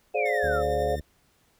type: chord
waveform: sine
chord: D half-diminished seventh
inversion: second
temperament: just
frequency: 422.9 / 528.6 / 587.3 / 704.8 Hz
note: Ab4 / C5 / D5 / F5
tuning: +31 / +18 / 0 / +16 cents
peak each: -29 dBFS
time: 0.14-0.96 s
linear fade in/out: 10 ms
type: exponential sweep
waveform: sine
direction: down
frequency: 2614 to 1255 Hz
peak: -28 dBFS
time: 0.14-0.63 s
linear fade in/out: 50 ms
type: tone with tremolo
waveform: sawtooth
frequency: 1809 Hz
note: A6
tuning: 48 cents sharp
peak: -36 dBFS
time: 0.25-1 s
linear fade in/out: 10 ms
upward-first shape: triangle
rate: 11 Hz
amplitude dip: 50%
type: harmonic tone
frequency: 74.2 Hz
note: D2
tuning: 18 cents sharp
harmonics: 1 / 2 / 3 / 4 / 5 / 6 / 7 / 8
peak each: -32 / -38 / -42 / -44 / -46 / -48 / -49 / -50 dBFS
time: 0.43-1.01 s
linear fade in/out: 5 ms
effects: pink hiss -65 dBFS RMS until 1.59 s